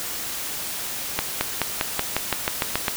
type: accelerating click train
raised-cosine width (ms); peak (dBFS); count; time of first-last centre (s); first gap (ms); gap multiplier
0.3; -4; 11; 1.19-2.882; 220; 0.94
effects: white hiss -30 dBFS RMS until 2.96 s

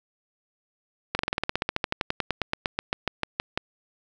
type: slowing click train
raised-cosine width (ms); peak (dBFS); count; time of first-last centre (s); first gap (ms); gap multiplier
0.3; -8; 27; 1.15-3.575; 41; 1.06
effects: none

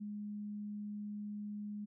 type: tone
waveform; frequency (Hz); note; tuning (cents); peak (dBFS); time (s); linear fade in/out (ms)
sine; 207.7; G#3; 0; -40; 0-1.86; 20
effects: none

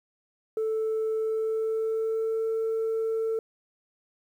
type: tone with pitch glide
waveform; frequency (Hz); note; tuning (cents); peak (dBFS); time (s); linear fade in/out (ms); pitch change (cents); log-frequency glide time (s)
sine; 440 to 446.9; A4 to A4; 0 to +27; -23; 0.57-3.39; 2; +27; 1.14-2.46
effects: tanh soft clip ceiling -23 dBFS + 10-bit

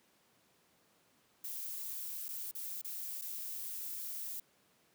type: noise with dropouts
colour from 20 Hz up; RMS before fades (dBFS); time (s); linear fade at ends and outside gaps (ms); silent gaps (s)
violet; -42; 1.44-4.4; 5; 2.283-2.288 / 2.513-2.55 / 2.816-2.845 / 3.214-3.219
effects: pink hiss -70 dBFS RMS until 4.94 s + high-pass 150 Hz 12 dB/octave

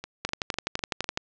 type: two click trains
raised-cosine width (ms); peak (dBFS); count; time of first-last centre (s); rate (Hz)
0.2; -18 / -9; 5 / 12; 0.04-1.043 / 0.25-1.174; 3.99 / 11.9
effects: low-pass 7000 Hz 12 dB/octave

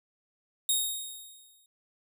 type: tone with exponential decay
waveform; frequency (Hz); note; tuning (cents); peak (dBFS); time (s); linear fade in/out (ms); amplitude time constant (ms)
10% pulse; 3729; A#7; 0; -15; 0.69-1.66; 2; 210
effects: none

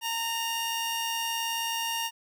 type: tone pair together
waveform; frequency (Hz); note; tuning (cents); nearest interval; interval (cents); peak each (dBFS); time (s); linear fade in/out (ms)
sawtooth; 916.7 / 2829; A#5 / F7; -29 / +22; octave + minor sixth; 1951; -28; 0.01-2.11; 50
effects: none

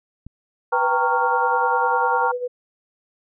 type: click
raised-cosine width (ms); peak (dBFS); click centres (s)
5; -25; 0.266
type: chord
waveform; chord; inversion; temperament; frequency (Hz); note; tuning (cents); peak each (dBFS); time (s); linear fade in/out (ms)
sine; G half-diminished seventh; none; equal with one note detuned; 784 / 924.3 / 1108.7 / 1396.9; G5 / Bb5 / Db6 / F6; 0 / -15 / 0 / 0; -24 / -20 / -26 / -24; 0.72-2.32; 10
type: tone with tremolo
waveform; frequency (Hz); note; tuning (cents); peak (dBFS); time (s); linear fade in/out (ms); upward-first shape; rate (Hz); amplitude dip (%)
sine; 493.9; B4; 0; -21; 0.72-2.48; 10; sine; 10; 70
effects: none

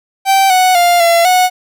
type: tone with pitch steps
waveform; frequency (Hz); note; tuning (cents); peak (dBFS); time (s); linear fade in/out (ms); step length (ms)
45% pulse; 777 / 740 / 700 / 679 / 734; G5 / F#5 / F5 / F5 / F#5; -16 / 0 / +4 / -49 / -14; -7; 0.25-1.5; 50; 250
effects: none

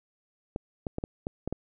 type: clicks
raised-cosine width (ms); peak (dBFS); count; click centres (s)
2; -18; 7; 0.561 / 0.868 / 0.984 / 1.039 / 1.269 / 1.476 / 1.526
effects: none

